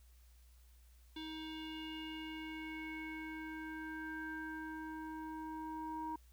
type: tone with low-pass filter sweep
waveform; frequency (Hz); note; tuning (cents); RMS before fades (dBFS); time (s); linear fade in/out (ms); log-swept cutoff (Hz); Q
square; 315.3; D#4; +23; -45; 1.16-6.16; 5; 3500 to 980; 5.6
effects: added 60 Hz sine -60 dBFS peak until 6.32 s + white hiss -72 dBFS RMS until 6.32 s